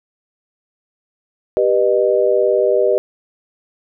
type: chord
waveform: sine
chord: G augmented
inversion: none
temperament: just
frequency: 392 / 490 / 612.5 Hz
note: G4 / B4 / D#5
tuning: 0 / -14 / -27 cents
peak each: -16 dBFS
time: 1.57-2.98 s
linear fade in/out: 0 ms
effects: none